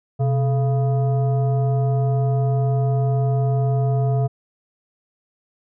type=tone with frequency modulation; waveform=sine; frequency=129 Hz; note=C3; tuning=24 cents flat; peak=-16 dBFS; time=0.19-4.28 s; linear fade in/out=20 ms; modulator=558 Hz; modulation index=0.54; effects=none